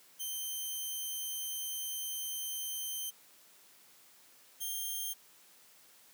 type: tone pair in turn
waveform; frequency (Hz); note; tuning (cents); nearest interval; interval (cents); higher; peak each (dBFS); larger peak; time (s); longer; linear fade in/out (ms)
5% pulse; 3110 / 3186; G7 / G7; -14 / +27; unison; 41; second; -28 / -27; second; 0.19-3.11 / 4.6-5.14; first; 20
effects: white hiss -61 dBFS RMS until 6.13 s + high-pass 150 Hz 12 dB/octave